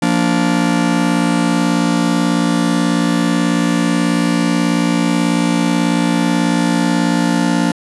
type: chord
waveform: 45% pulse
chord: Bb major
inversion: second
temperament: just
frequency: 174.81 / 233.1 / 291.4 Hz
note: F3 / Bb3 / D4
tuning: +2 / 0 / -13 cents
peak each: -17 dBFS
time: 0.02-7.72 s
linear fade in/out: 5 ms
effects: resampled to 24000 Hz